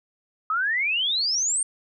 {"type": "exponential sweep", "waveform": "sine", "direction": "up", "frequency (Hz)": [1244.5, 9000], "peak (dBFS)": -21, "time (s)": [0.5, 1.63], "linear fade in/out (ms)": 2, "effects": []}